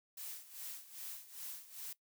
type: noise with tremolo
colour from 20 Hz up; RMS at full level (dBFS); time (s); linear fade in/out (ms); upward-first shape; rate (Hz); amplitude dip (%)
blue; -45; 0.17-1.93; 5; sine; 2.5; 80
effects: noise-tail reverb RT60 0.1 s tail -18 dB re dry